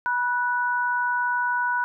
sine tone pair together, 974 / 1480.9 Hz, B5 / F#6, -24 / +1 cents, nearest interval perfect fifth, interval 725 cents, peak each -24 dBFS, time 0.06-1.84 s, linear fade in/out 0 ms, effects none

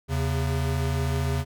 square tone pair together, 80 / 135.49 Hz, D#2 / C#3, +49 / -39 cents, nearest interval major sixth, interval 912 cents, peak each -27 dBFS, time 0.08-1.45 s, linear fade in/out 50 ms, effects none

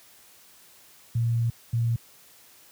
sine tone bursts at uneven times, 116.54 Hz, A#2, in tune, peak -21 dBFS, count 2, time 1.15-1.5 / 1.73-1.96 s, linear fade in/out 5 ms, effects white hiss -54 dBFS RMS until 2.71 s + high-pass 60 Hz 12 dB/octave

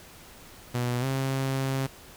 sawtooth tone with pitch glide, 122.3 to 134.14 Hz, B2 to C3, -16 to +43 cents, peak -22 dBFS, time 0.74-1.87 s, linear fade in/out 10 ms, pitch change +159 cents, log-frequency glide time 1-1.05 s, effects pink hiss -49 dBFS RMS until 2.16 s

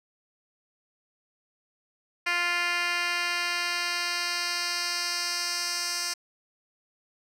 10% pulse tone with band-pass filter sweep, 349.2 Hz, F4, in tune, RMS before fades -29 dBFS, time 2.26-6.14 s, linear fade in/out 10 ms, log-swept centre 2600 to 6000 Hz, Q 1.6, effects none

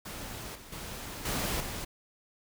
pink noise with level steps, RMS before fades -41 / -49 / -41 / -32 / -38 dBFS, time 0.05-1.85 s, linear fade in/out 10 ms, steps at 0.55 / 0.72 / 1.25 / 1.6 s, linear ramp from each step 5 ms, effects none

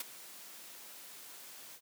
white noise with ADSR envelope, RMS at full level -36 dBFS, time 0-1.81 s, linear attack 4 ms, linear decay 19 ms, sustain -15 dB, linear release 66 ms, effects high-pass 200 Hz 12 dB/octave

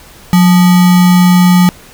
sine tone with sample-and-hold, 180 Hz, F#3, 47 cents flat, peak -3 dBFS, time 0.33-1.69 s, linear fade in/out 0 ms, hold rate 1050 Hz, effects pink hiss -37 dBFS RMS until 1.93 s

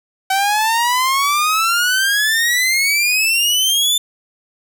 sawtooth exponential sweep, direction up, 760 to 3556 Hz, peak -10 dBFS, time 0.3-3.98 s, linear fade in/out 5 ms, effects none

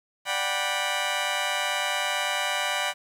15% pulse chord, G major seventh, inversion second, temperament just, 588 / 735 / 784 / 980 Hz, D5 / F#5 / G5 / B5, +2 / -12 / 0 / -14 cents, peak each -25 dBFS, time 0.25-2.94 s, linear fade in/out 50 ms, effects low-pass 11000 Hz 12 dB/octave + 9-bit

